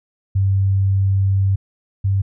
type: tone pair in turn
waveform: sine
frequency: 97.2 / 97.76 Hz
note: G2 / G2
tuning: -14 / -4 cents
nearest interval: unison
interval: 10 cents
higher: second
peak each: -13 / -14 dBFS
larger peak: first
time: 0.35-1.56 / 2.04-2.22 s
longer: first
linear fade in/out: 10 ms
effects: none